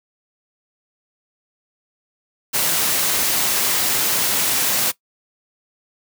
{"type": "noise", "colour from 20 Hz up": "white", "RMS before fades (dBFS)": -19, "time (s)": [2.53, 4.92], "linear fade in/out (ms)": 20, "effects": ["noise-tail reverb RT60 0.1 s tail -19 dB re dry", "high-pass 100 Hz 12 dB/octave"]}